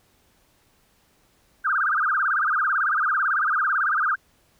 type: tone with vibrato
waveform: sine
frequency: 1384 Hz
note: F6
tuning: 16 cents flat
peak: -19 dBFS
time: 1.64-4.16 s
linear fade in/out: 20 ms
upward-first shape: sine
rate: 18 Hz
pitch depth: 260 cents each way
effects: pink hiss -62 dBFS RMS until 4.59 s